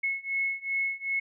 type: beating tone pair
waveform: sine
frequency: 2185 / 2187.6 Hz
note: C#7 / C#7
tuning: -26 / -23 cents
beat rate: 2.6 Hz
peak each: -31 / -30 dBFS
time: 0.03-1.2 s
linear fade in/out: 10 ms
effects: none